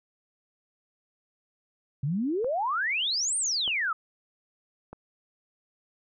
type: exponential two-way sweep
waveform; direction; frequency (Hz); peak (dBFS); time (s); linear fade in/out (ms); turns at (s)
sine; up then down; 129.5 to 9230 to 1229; -25; 2.03-3.93; 5; 3.37
type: clicks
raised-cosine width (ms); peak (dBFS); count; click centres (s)
1; -27; 3; 2.445 / 3.678 / 4.93
effects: none